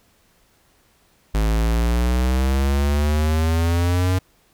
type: exponential sweep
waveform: square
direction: up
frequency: 52.5 to 93.4 Hz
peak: -17 dBFS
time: 1.34-4.19 s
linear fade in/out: 10 ms
effects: pink hiss -59 dBFS RMS until 4.53 s